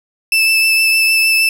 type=tone with vibrato; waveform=35% pulse; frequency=2637 Hz; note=E7; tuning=in tune; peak=-8 dBFS; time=0.32-1.49 s; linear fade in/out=2 ms; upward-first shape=triangle; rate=6.5 Hz; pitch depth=15 cents each way; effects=none